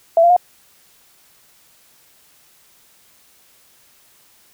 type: tone with pitch steps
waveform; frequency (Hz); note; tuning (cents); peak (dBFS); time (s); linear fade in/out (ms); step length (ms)
sine; 666 / 690.7 / 716.3; E5 / F5 / F5; +18 / -19 / +44; -8; 0.17-0.365; 2; 65
effects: white hiss -53 dBFS RMS until 4.53 s